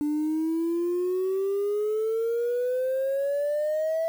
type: exponential sweep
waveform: sine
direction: up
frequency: 293.7 to 659.3 Hz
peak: -22 dBFS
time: 0.01-4.08 s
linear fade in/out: 0 ms
effects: tanh soft clip ceiling -20 dBFS + 8-bit